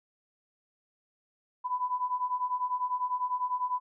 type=beating tone pair; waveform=sine; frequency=990 / 1000 Hz; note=B5 / B5; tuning=+4 / +21 cents; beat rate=10 Hz; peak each=-33 / -30 dBFS; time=1.64-3.8 s; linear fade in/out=20 ms; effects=none